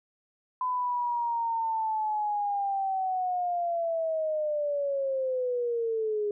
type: linear sweep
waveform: sine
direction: down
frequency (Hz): 1012 to 410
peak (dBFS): -26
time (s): 0.61-6.31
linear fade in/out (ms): 2
effects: none